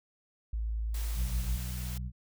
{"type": "tone", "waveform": "sine", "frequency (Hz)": 55, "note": "A1", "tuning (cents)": 0, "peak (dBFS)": -30, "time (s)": [0.53, 1.57], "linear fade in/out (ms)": 5}
{"type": "noise", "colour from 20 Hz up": "white", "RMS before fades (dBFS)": -45, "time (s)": [0.94, 1.98], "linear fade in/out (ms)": 5}
{"type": "harmonic tone", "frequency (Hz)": 61.74, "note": "B1", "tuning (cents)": 0, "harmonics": [1, 2, 3], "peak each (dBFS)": [-35, -40, -45], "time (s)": [1.14, 2.12], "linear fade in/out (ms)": 50}
{"effects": []}